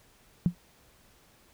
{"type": "tone with exponential decay", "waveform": "sine", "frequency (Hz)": 174.7, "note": "F3", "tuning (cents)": 1, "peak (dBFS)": -16, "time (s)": [0.46, 0.55], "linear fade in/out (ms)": 0, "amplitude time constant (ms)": 18, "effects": ["pink hiss -61 dBFS RMS until 1.53 s"]}